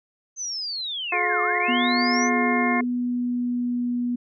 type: linear two-way sweep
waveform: sine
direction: down then up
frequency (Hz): 6272 to 1120 to 6272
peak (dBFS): -27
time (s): 0.36-2.3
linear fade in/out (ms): 50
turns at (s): 1.42
type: harmonic tone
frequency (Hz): 354.7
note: F4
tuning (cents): +27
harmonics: 1 / 2 / 3 / 4 / 5 / 6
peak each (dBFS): -33 / -27 / -27 / -37 / -30 / -25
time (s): 1.12-2.81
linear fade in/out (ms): 5
type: tone with tremolo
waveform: sine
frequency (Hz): 424.6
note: G#4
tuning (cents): +38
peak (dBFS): -28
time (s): 1.13-2.84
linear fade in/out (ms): 5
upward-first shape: sine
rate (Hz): 0.97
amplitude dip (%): 65
type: tone with pitch glide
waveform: sine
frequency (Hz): 246.9 to 243.2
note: B3 to B3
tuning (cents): 0 to -26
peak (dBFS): -22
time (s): 1.68-4.16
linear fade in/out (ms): 10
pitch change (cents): -26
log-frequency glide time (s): 2.21-3.92
effects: none